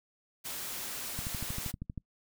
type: noise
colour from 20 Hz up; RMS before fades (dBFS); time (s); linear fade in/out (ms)
white; -39; 0.44-1.72; 20
type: click train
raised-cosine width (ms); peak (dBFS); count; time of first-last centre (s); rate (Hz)
5; -25; 11; 1.19-1.977; 12.7
effects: noise-tail reverb RT60 0.1 s tail -25 dB re dry